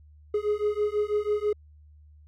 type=beating tone pair; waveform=triangle; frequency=415.3 / 421.4 Hz; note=G#4 / G#4; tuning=0 / +25 cents; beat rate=6.1 Hz; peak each=-25 dBFS; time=0.34-1.53 s; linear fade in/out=5 ms; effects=added 75 Hz sine -50 dBFS peak until 2.27 s